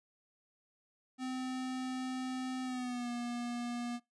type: tone with pitch glide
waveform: square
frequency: 257.3 to 240.1 Hz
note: C4 to B3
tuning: -29 to -49 cents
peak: -37 dBFS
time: 1.18-4 s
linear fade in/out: 50 ms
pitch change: -120 cents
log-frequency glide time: 2.63-3.1 s
effects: noise-tail reverb RT60 0.2 s tail -23 dB re dry + resampled to 22050 Hz